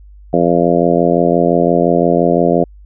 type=harmonic tone; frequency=85.8 Hz; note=F2; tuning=30 cents flat; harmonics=2 / 3 / 4 / 5 / 6 / 7 / 8; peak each=-17 / -17 / -17 / -17 / -17 / -17 / -17 dBFS; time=0.33-2.64 s; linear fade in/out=5 ms; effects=added 50 Hz sine -36 dBFS peak until 2.85 s